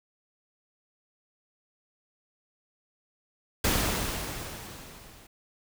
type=noise with level ramp; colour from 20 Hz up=pink; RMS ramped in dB=-24 to -53 dBFS; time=3.64-5.27 s; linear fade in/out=5 ms; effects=none